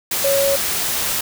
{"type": "tone in noise", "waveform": "sine", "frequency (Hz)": 554.4, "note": "C#5", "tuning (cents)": 0, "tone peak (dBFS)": -15, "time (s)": [0.24, 0.56], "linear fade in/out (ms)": 5, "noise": "white", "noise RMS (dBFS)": -21, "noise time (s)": [0.11, 1.21], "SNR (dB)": 3, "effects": []}